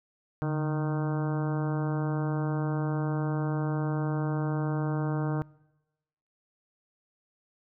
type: harmonic tone with a mistuned harmonic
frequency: 154.4 Hz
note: D#3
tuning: 13 cents flat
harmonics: 1 / 2 / 3 / 4 / 5 / 6 / 7 / 8 / 9 / 10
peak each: -28 / -34 / -38 / -40 / -42 / -44 / -45 / -46 / -47 / -48 dBFS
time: 0.42-5.42 s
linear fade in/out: 0 ms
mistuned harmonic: 1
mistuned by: -78 cents
effects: noise-tail reverb RT60 1.0 s tail -23 dB re dry